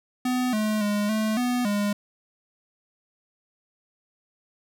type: tone with pitch steps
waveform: square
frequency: 251.4 / 214.3 / 206.6 / 217.1 / 246.8 / 204.9 Hz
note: B3 / A3 / G#3 / A3 / B3 / G#3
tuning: +31 / -45 / -9 / -23 / -1 / -23 cents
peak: -23 dBFS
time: 0.25-1.93 s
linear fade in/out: 5 ms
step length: 280 ms
effects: none